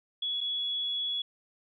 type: tone with dropouts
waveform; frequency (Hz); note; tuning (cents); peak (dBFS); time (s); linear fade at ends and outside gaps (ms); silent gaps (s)
sine; 3376; G#7; +28; -29; 0.22-1.22; 5; 0.407-0.411
effects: none